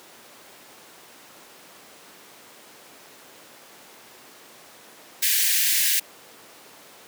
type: high-pass noise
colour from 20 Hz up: white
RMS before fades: -21 dBFS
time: 5.22-6 s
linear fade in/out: 10 ms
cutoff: 1600 Hz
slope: 96 dB/octave
effects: pink hiss -47 dBFS RMS until 7.07 s + high-pass 300 Hz 12 dB/octave